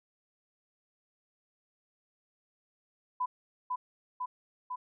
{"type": "tone with echo", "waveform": "sine", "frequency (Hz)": 1000, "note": "B5", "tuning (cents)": 21, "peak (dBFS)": -28, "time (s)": [3.2, 3.26], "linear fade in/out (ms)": 10, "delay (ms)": 500, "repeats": 3, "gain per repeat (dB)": -2, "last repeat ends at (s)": 4.76, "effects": []}